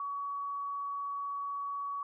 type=tone; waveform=sine; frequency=1129 Hz; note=C#6; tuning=31 cents sharp; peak=-34 dBFS; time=0-2.03 s; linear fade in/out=2 ms; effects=none